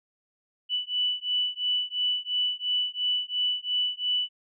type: beating tone pair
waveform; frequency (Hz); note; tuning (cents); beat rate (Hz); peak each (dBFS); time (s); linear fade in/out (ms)
sine; 2970 / 2972.9; F#7 / F#7; +6 / +8; 2.9; -28; 0.69-4.29; 50
effects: none